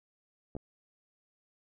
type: clicks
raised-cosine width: 2 ms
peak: -27 dBFS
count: 2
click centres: 0.552 / 0.566 s
effects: none